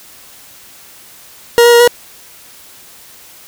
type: tone with pitch steps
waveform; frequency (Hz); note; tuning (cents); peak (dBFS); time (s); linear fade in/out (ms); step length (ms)
40% pulse; 472.2 / 476.7 / 472.6 / 481.9; A#4 / A#4 / A#4 / B4; +22 / +39 / +24 / -43; -3; 1.58-1.876; 0; 74
effects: white hiss -39 dBFS RMS until 3.47 s